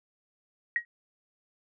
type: tone with exponential decay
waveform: sine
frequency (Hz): 1895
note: A#6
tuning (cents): +28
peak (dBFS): -20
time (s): 0.76-0.85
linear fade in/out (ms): 1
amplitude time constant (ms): 19
effects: none